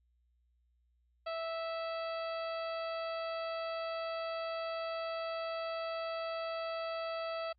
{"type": "harmonic tone", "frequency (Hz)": 657, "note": "E5", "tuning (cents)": -6, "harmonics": [1, 2, 3, 4, 5, 6, 7], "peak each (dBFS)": [-37, -42, -51, -49, -53, -56, -52], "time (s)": [1.26, 7.53], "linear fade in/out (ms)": 10, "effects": ["added 60 Hz sine -70 dBFS peak until 7.58 s", "AAC 48 kbps"]}